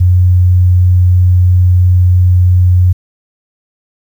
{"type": "tone", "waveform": "sine", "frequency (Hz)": 90.3, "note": "F#2", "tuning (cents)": -42, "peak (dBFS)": -4, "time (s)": [0, 2.93], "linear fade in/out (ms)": 10, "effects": ["7-bit"]}